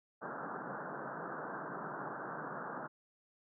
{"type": "band-pass noise", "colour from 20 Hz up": "white", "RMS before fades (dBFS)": -43, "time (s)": [0.21, 2.88], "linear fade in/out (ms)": 20, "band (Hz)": [130, 1600], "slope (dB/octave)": 96, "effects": []}